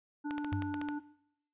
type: harmonic tone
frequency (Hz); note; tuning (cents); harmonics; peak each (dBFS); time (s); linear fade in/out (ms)
293.7; D4; 0; 1 / 3 / 5; -34 / -44 / -48; 0.24-1; 20
type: clicks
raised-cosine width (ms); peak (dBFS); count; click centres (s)
0.3; -25; 8; 0.309 / 0.381 / 0.446 / 0.528 / 0.622 / 0.742 / 0.815 / 0.887
type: tone with exponential decay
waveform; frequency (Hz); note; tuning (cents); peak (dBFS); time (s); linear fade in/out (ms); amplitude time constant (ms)
sine; 97; G2; -18; -30; 0.52-1.03; 5; 110
effects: noise-tail reverb RT60 0.7 s tail -17 dB re dry + resampled to 8000 Hz